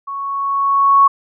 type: tone with level ramp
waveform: sine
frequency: 1108.7 Hz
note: C#6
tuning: in tune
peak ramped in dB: -23 to -5 dBFS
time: 0.07-1.08 s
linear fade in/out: 10 ms
effects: none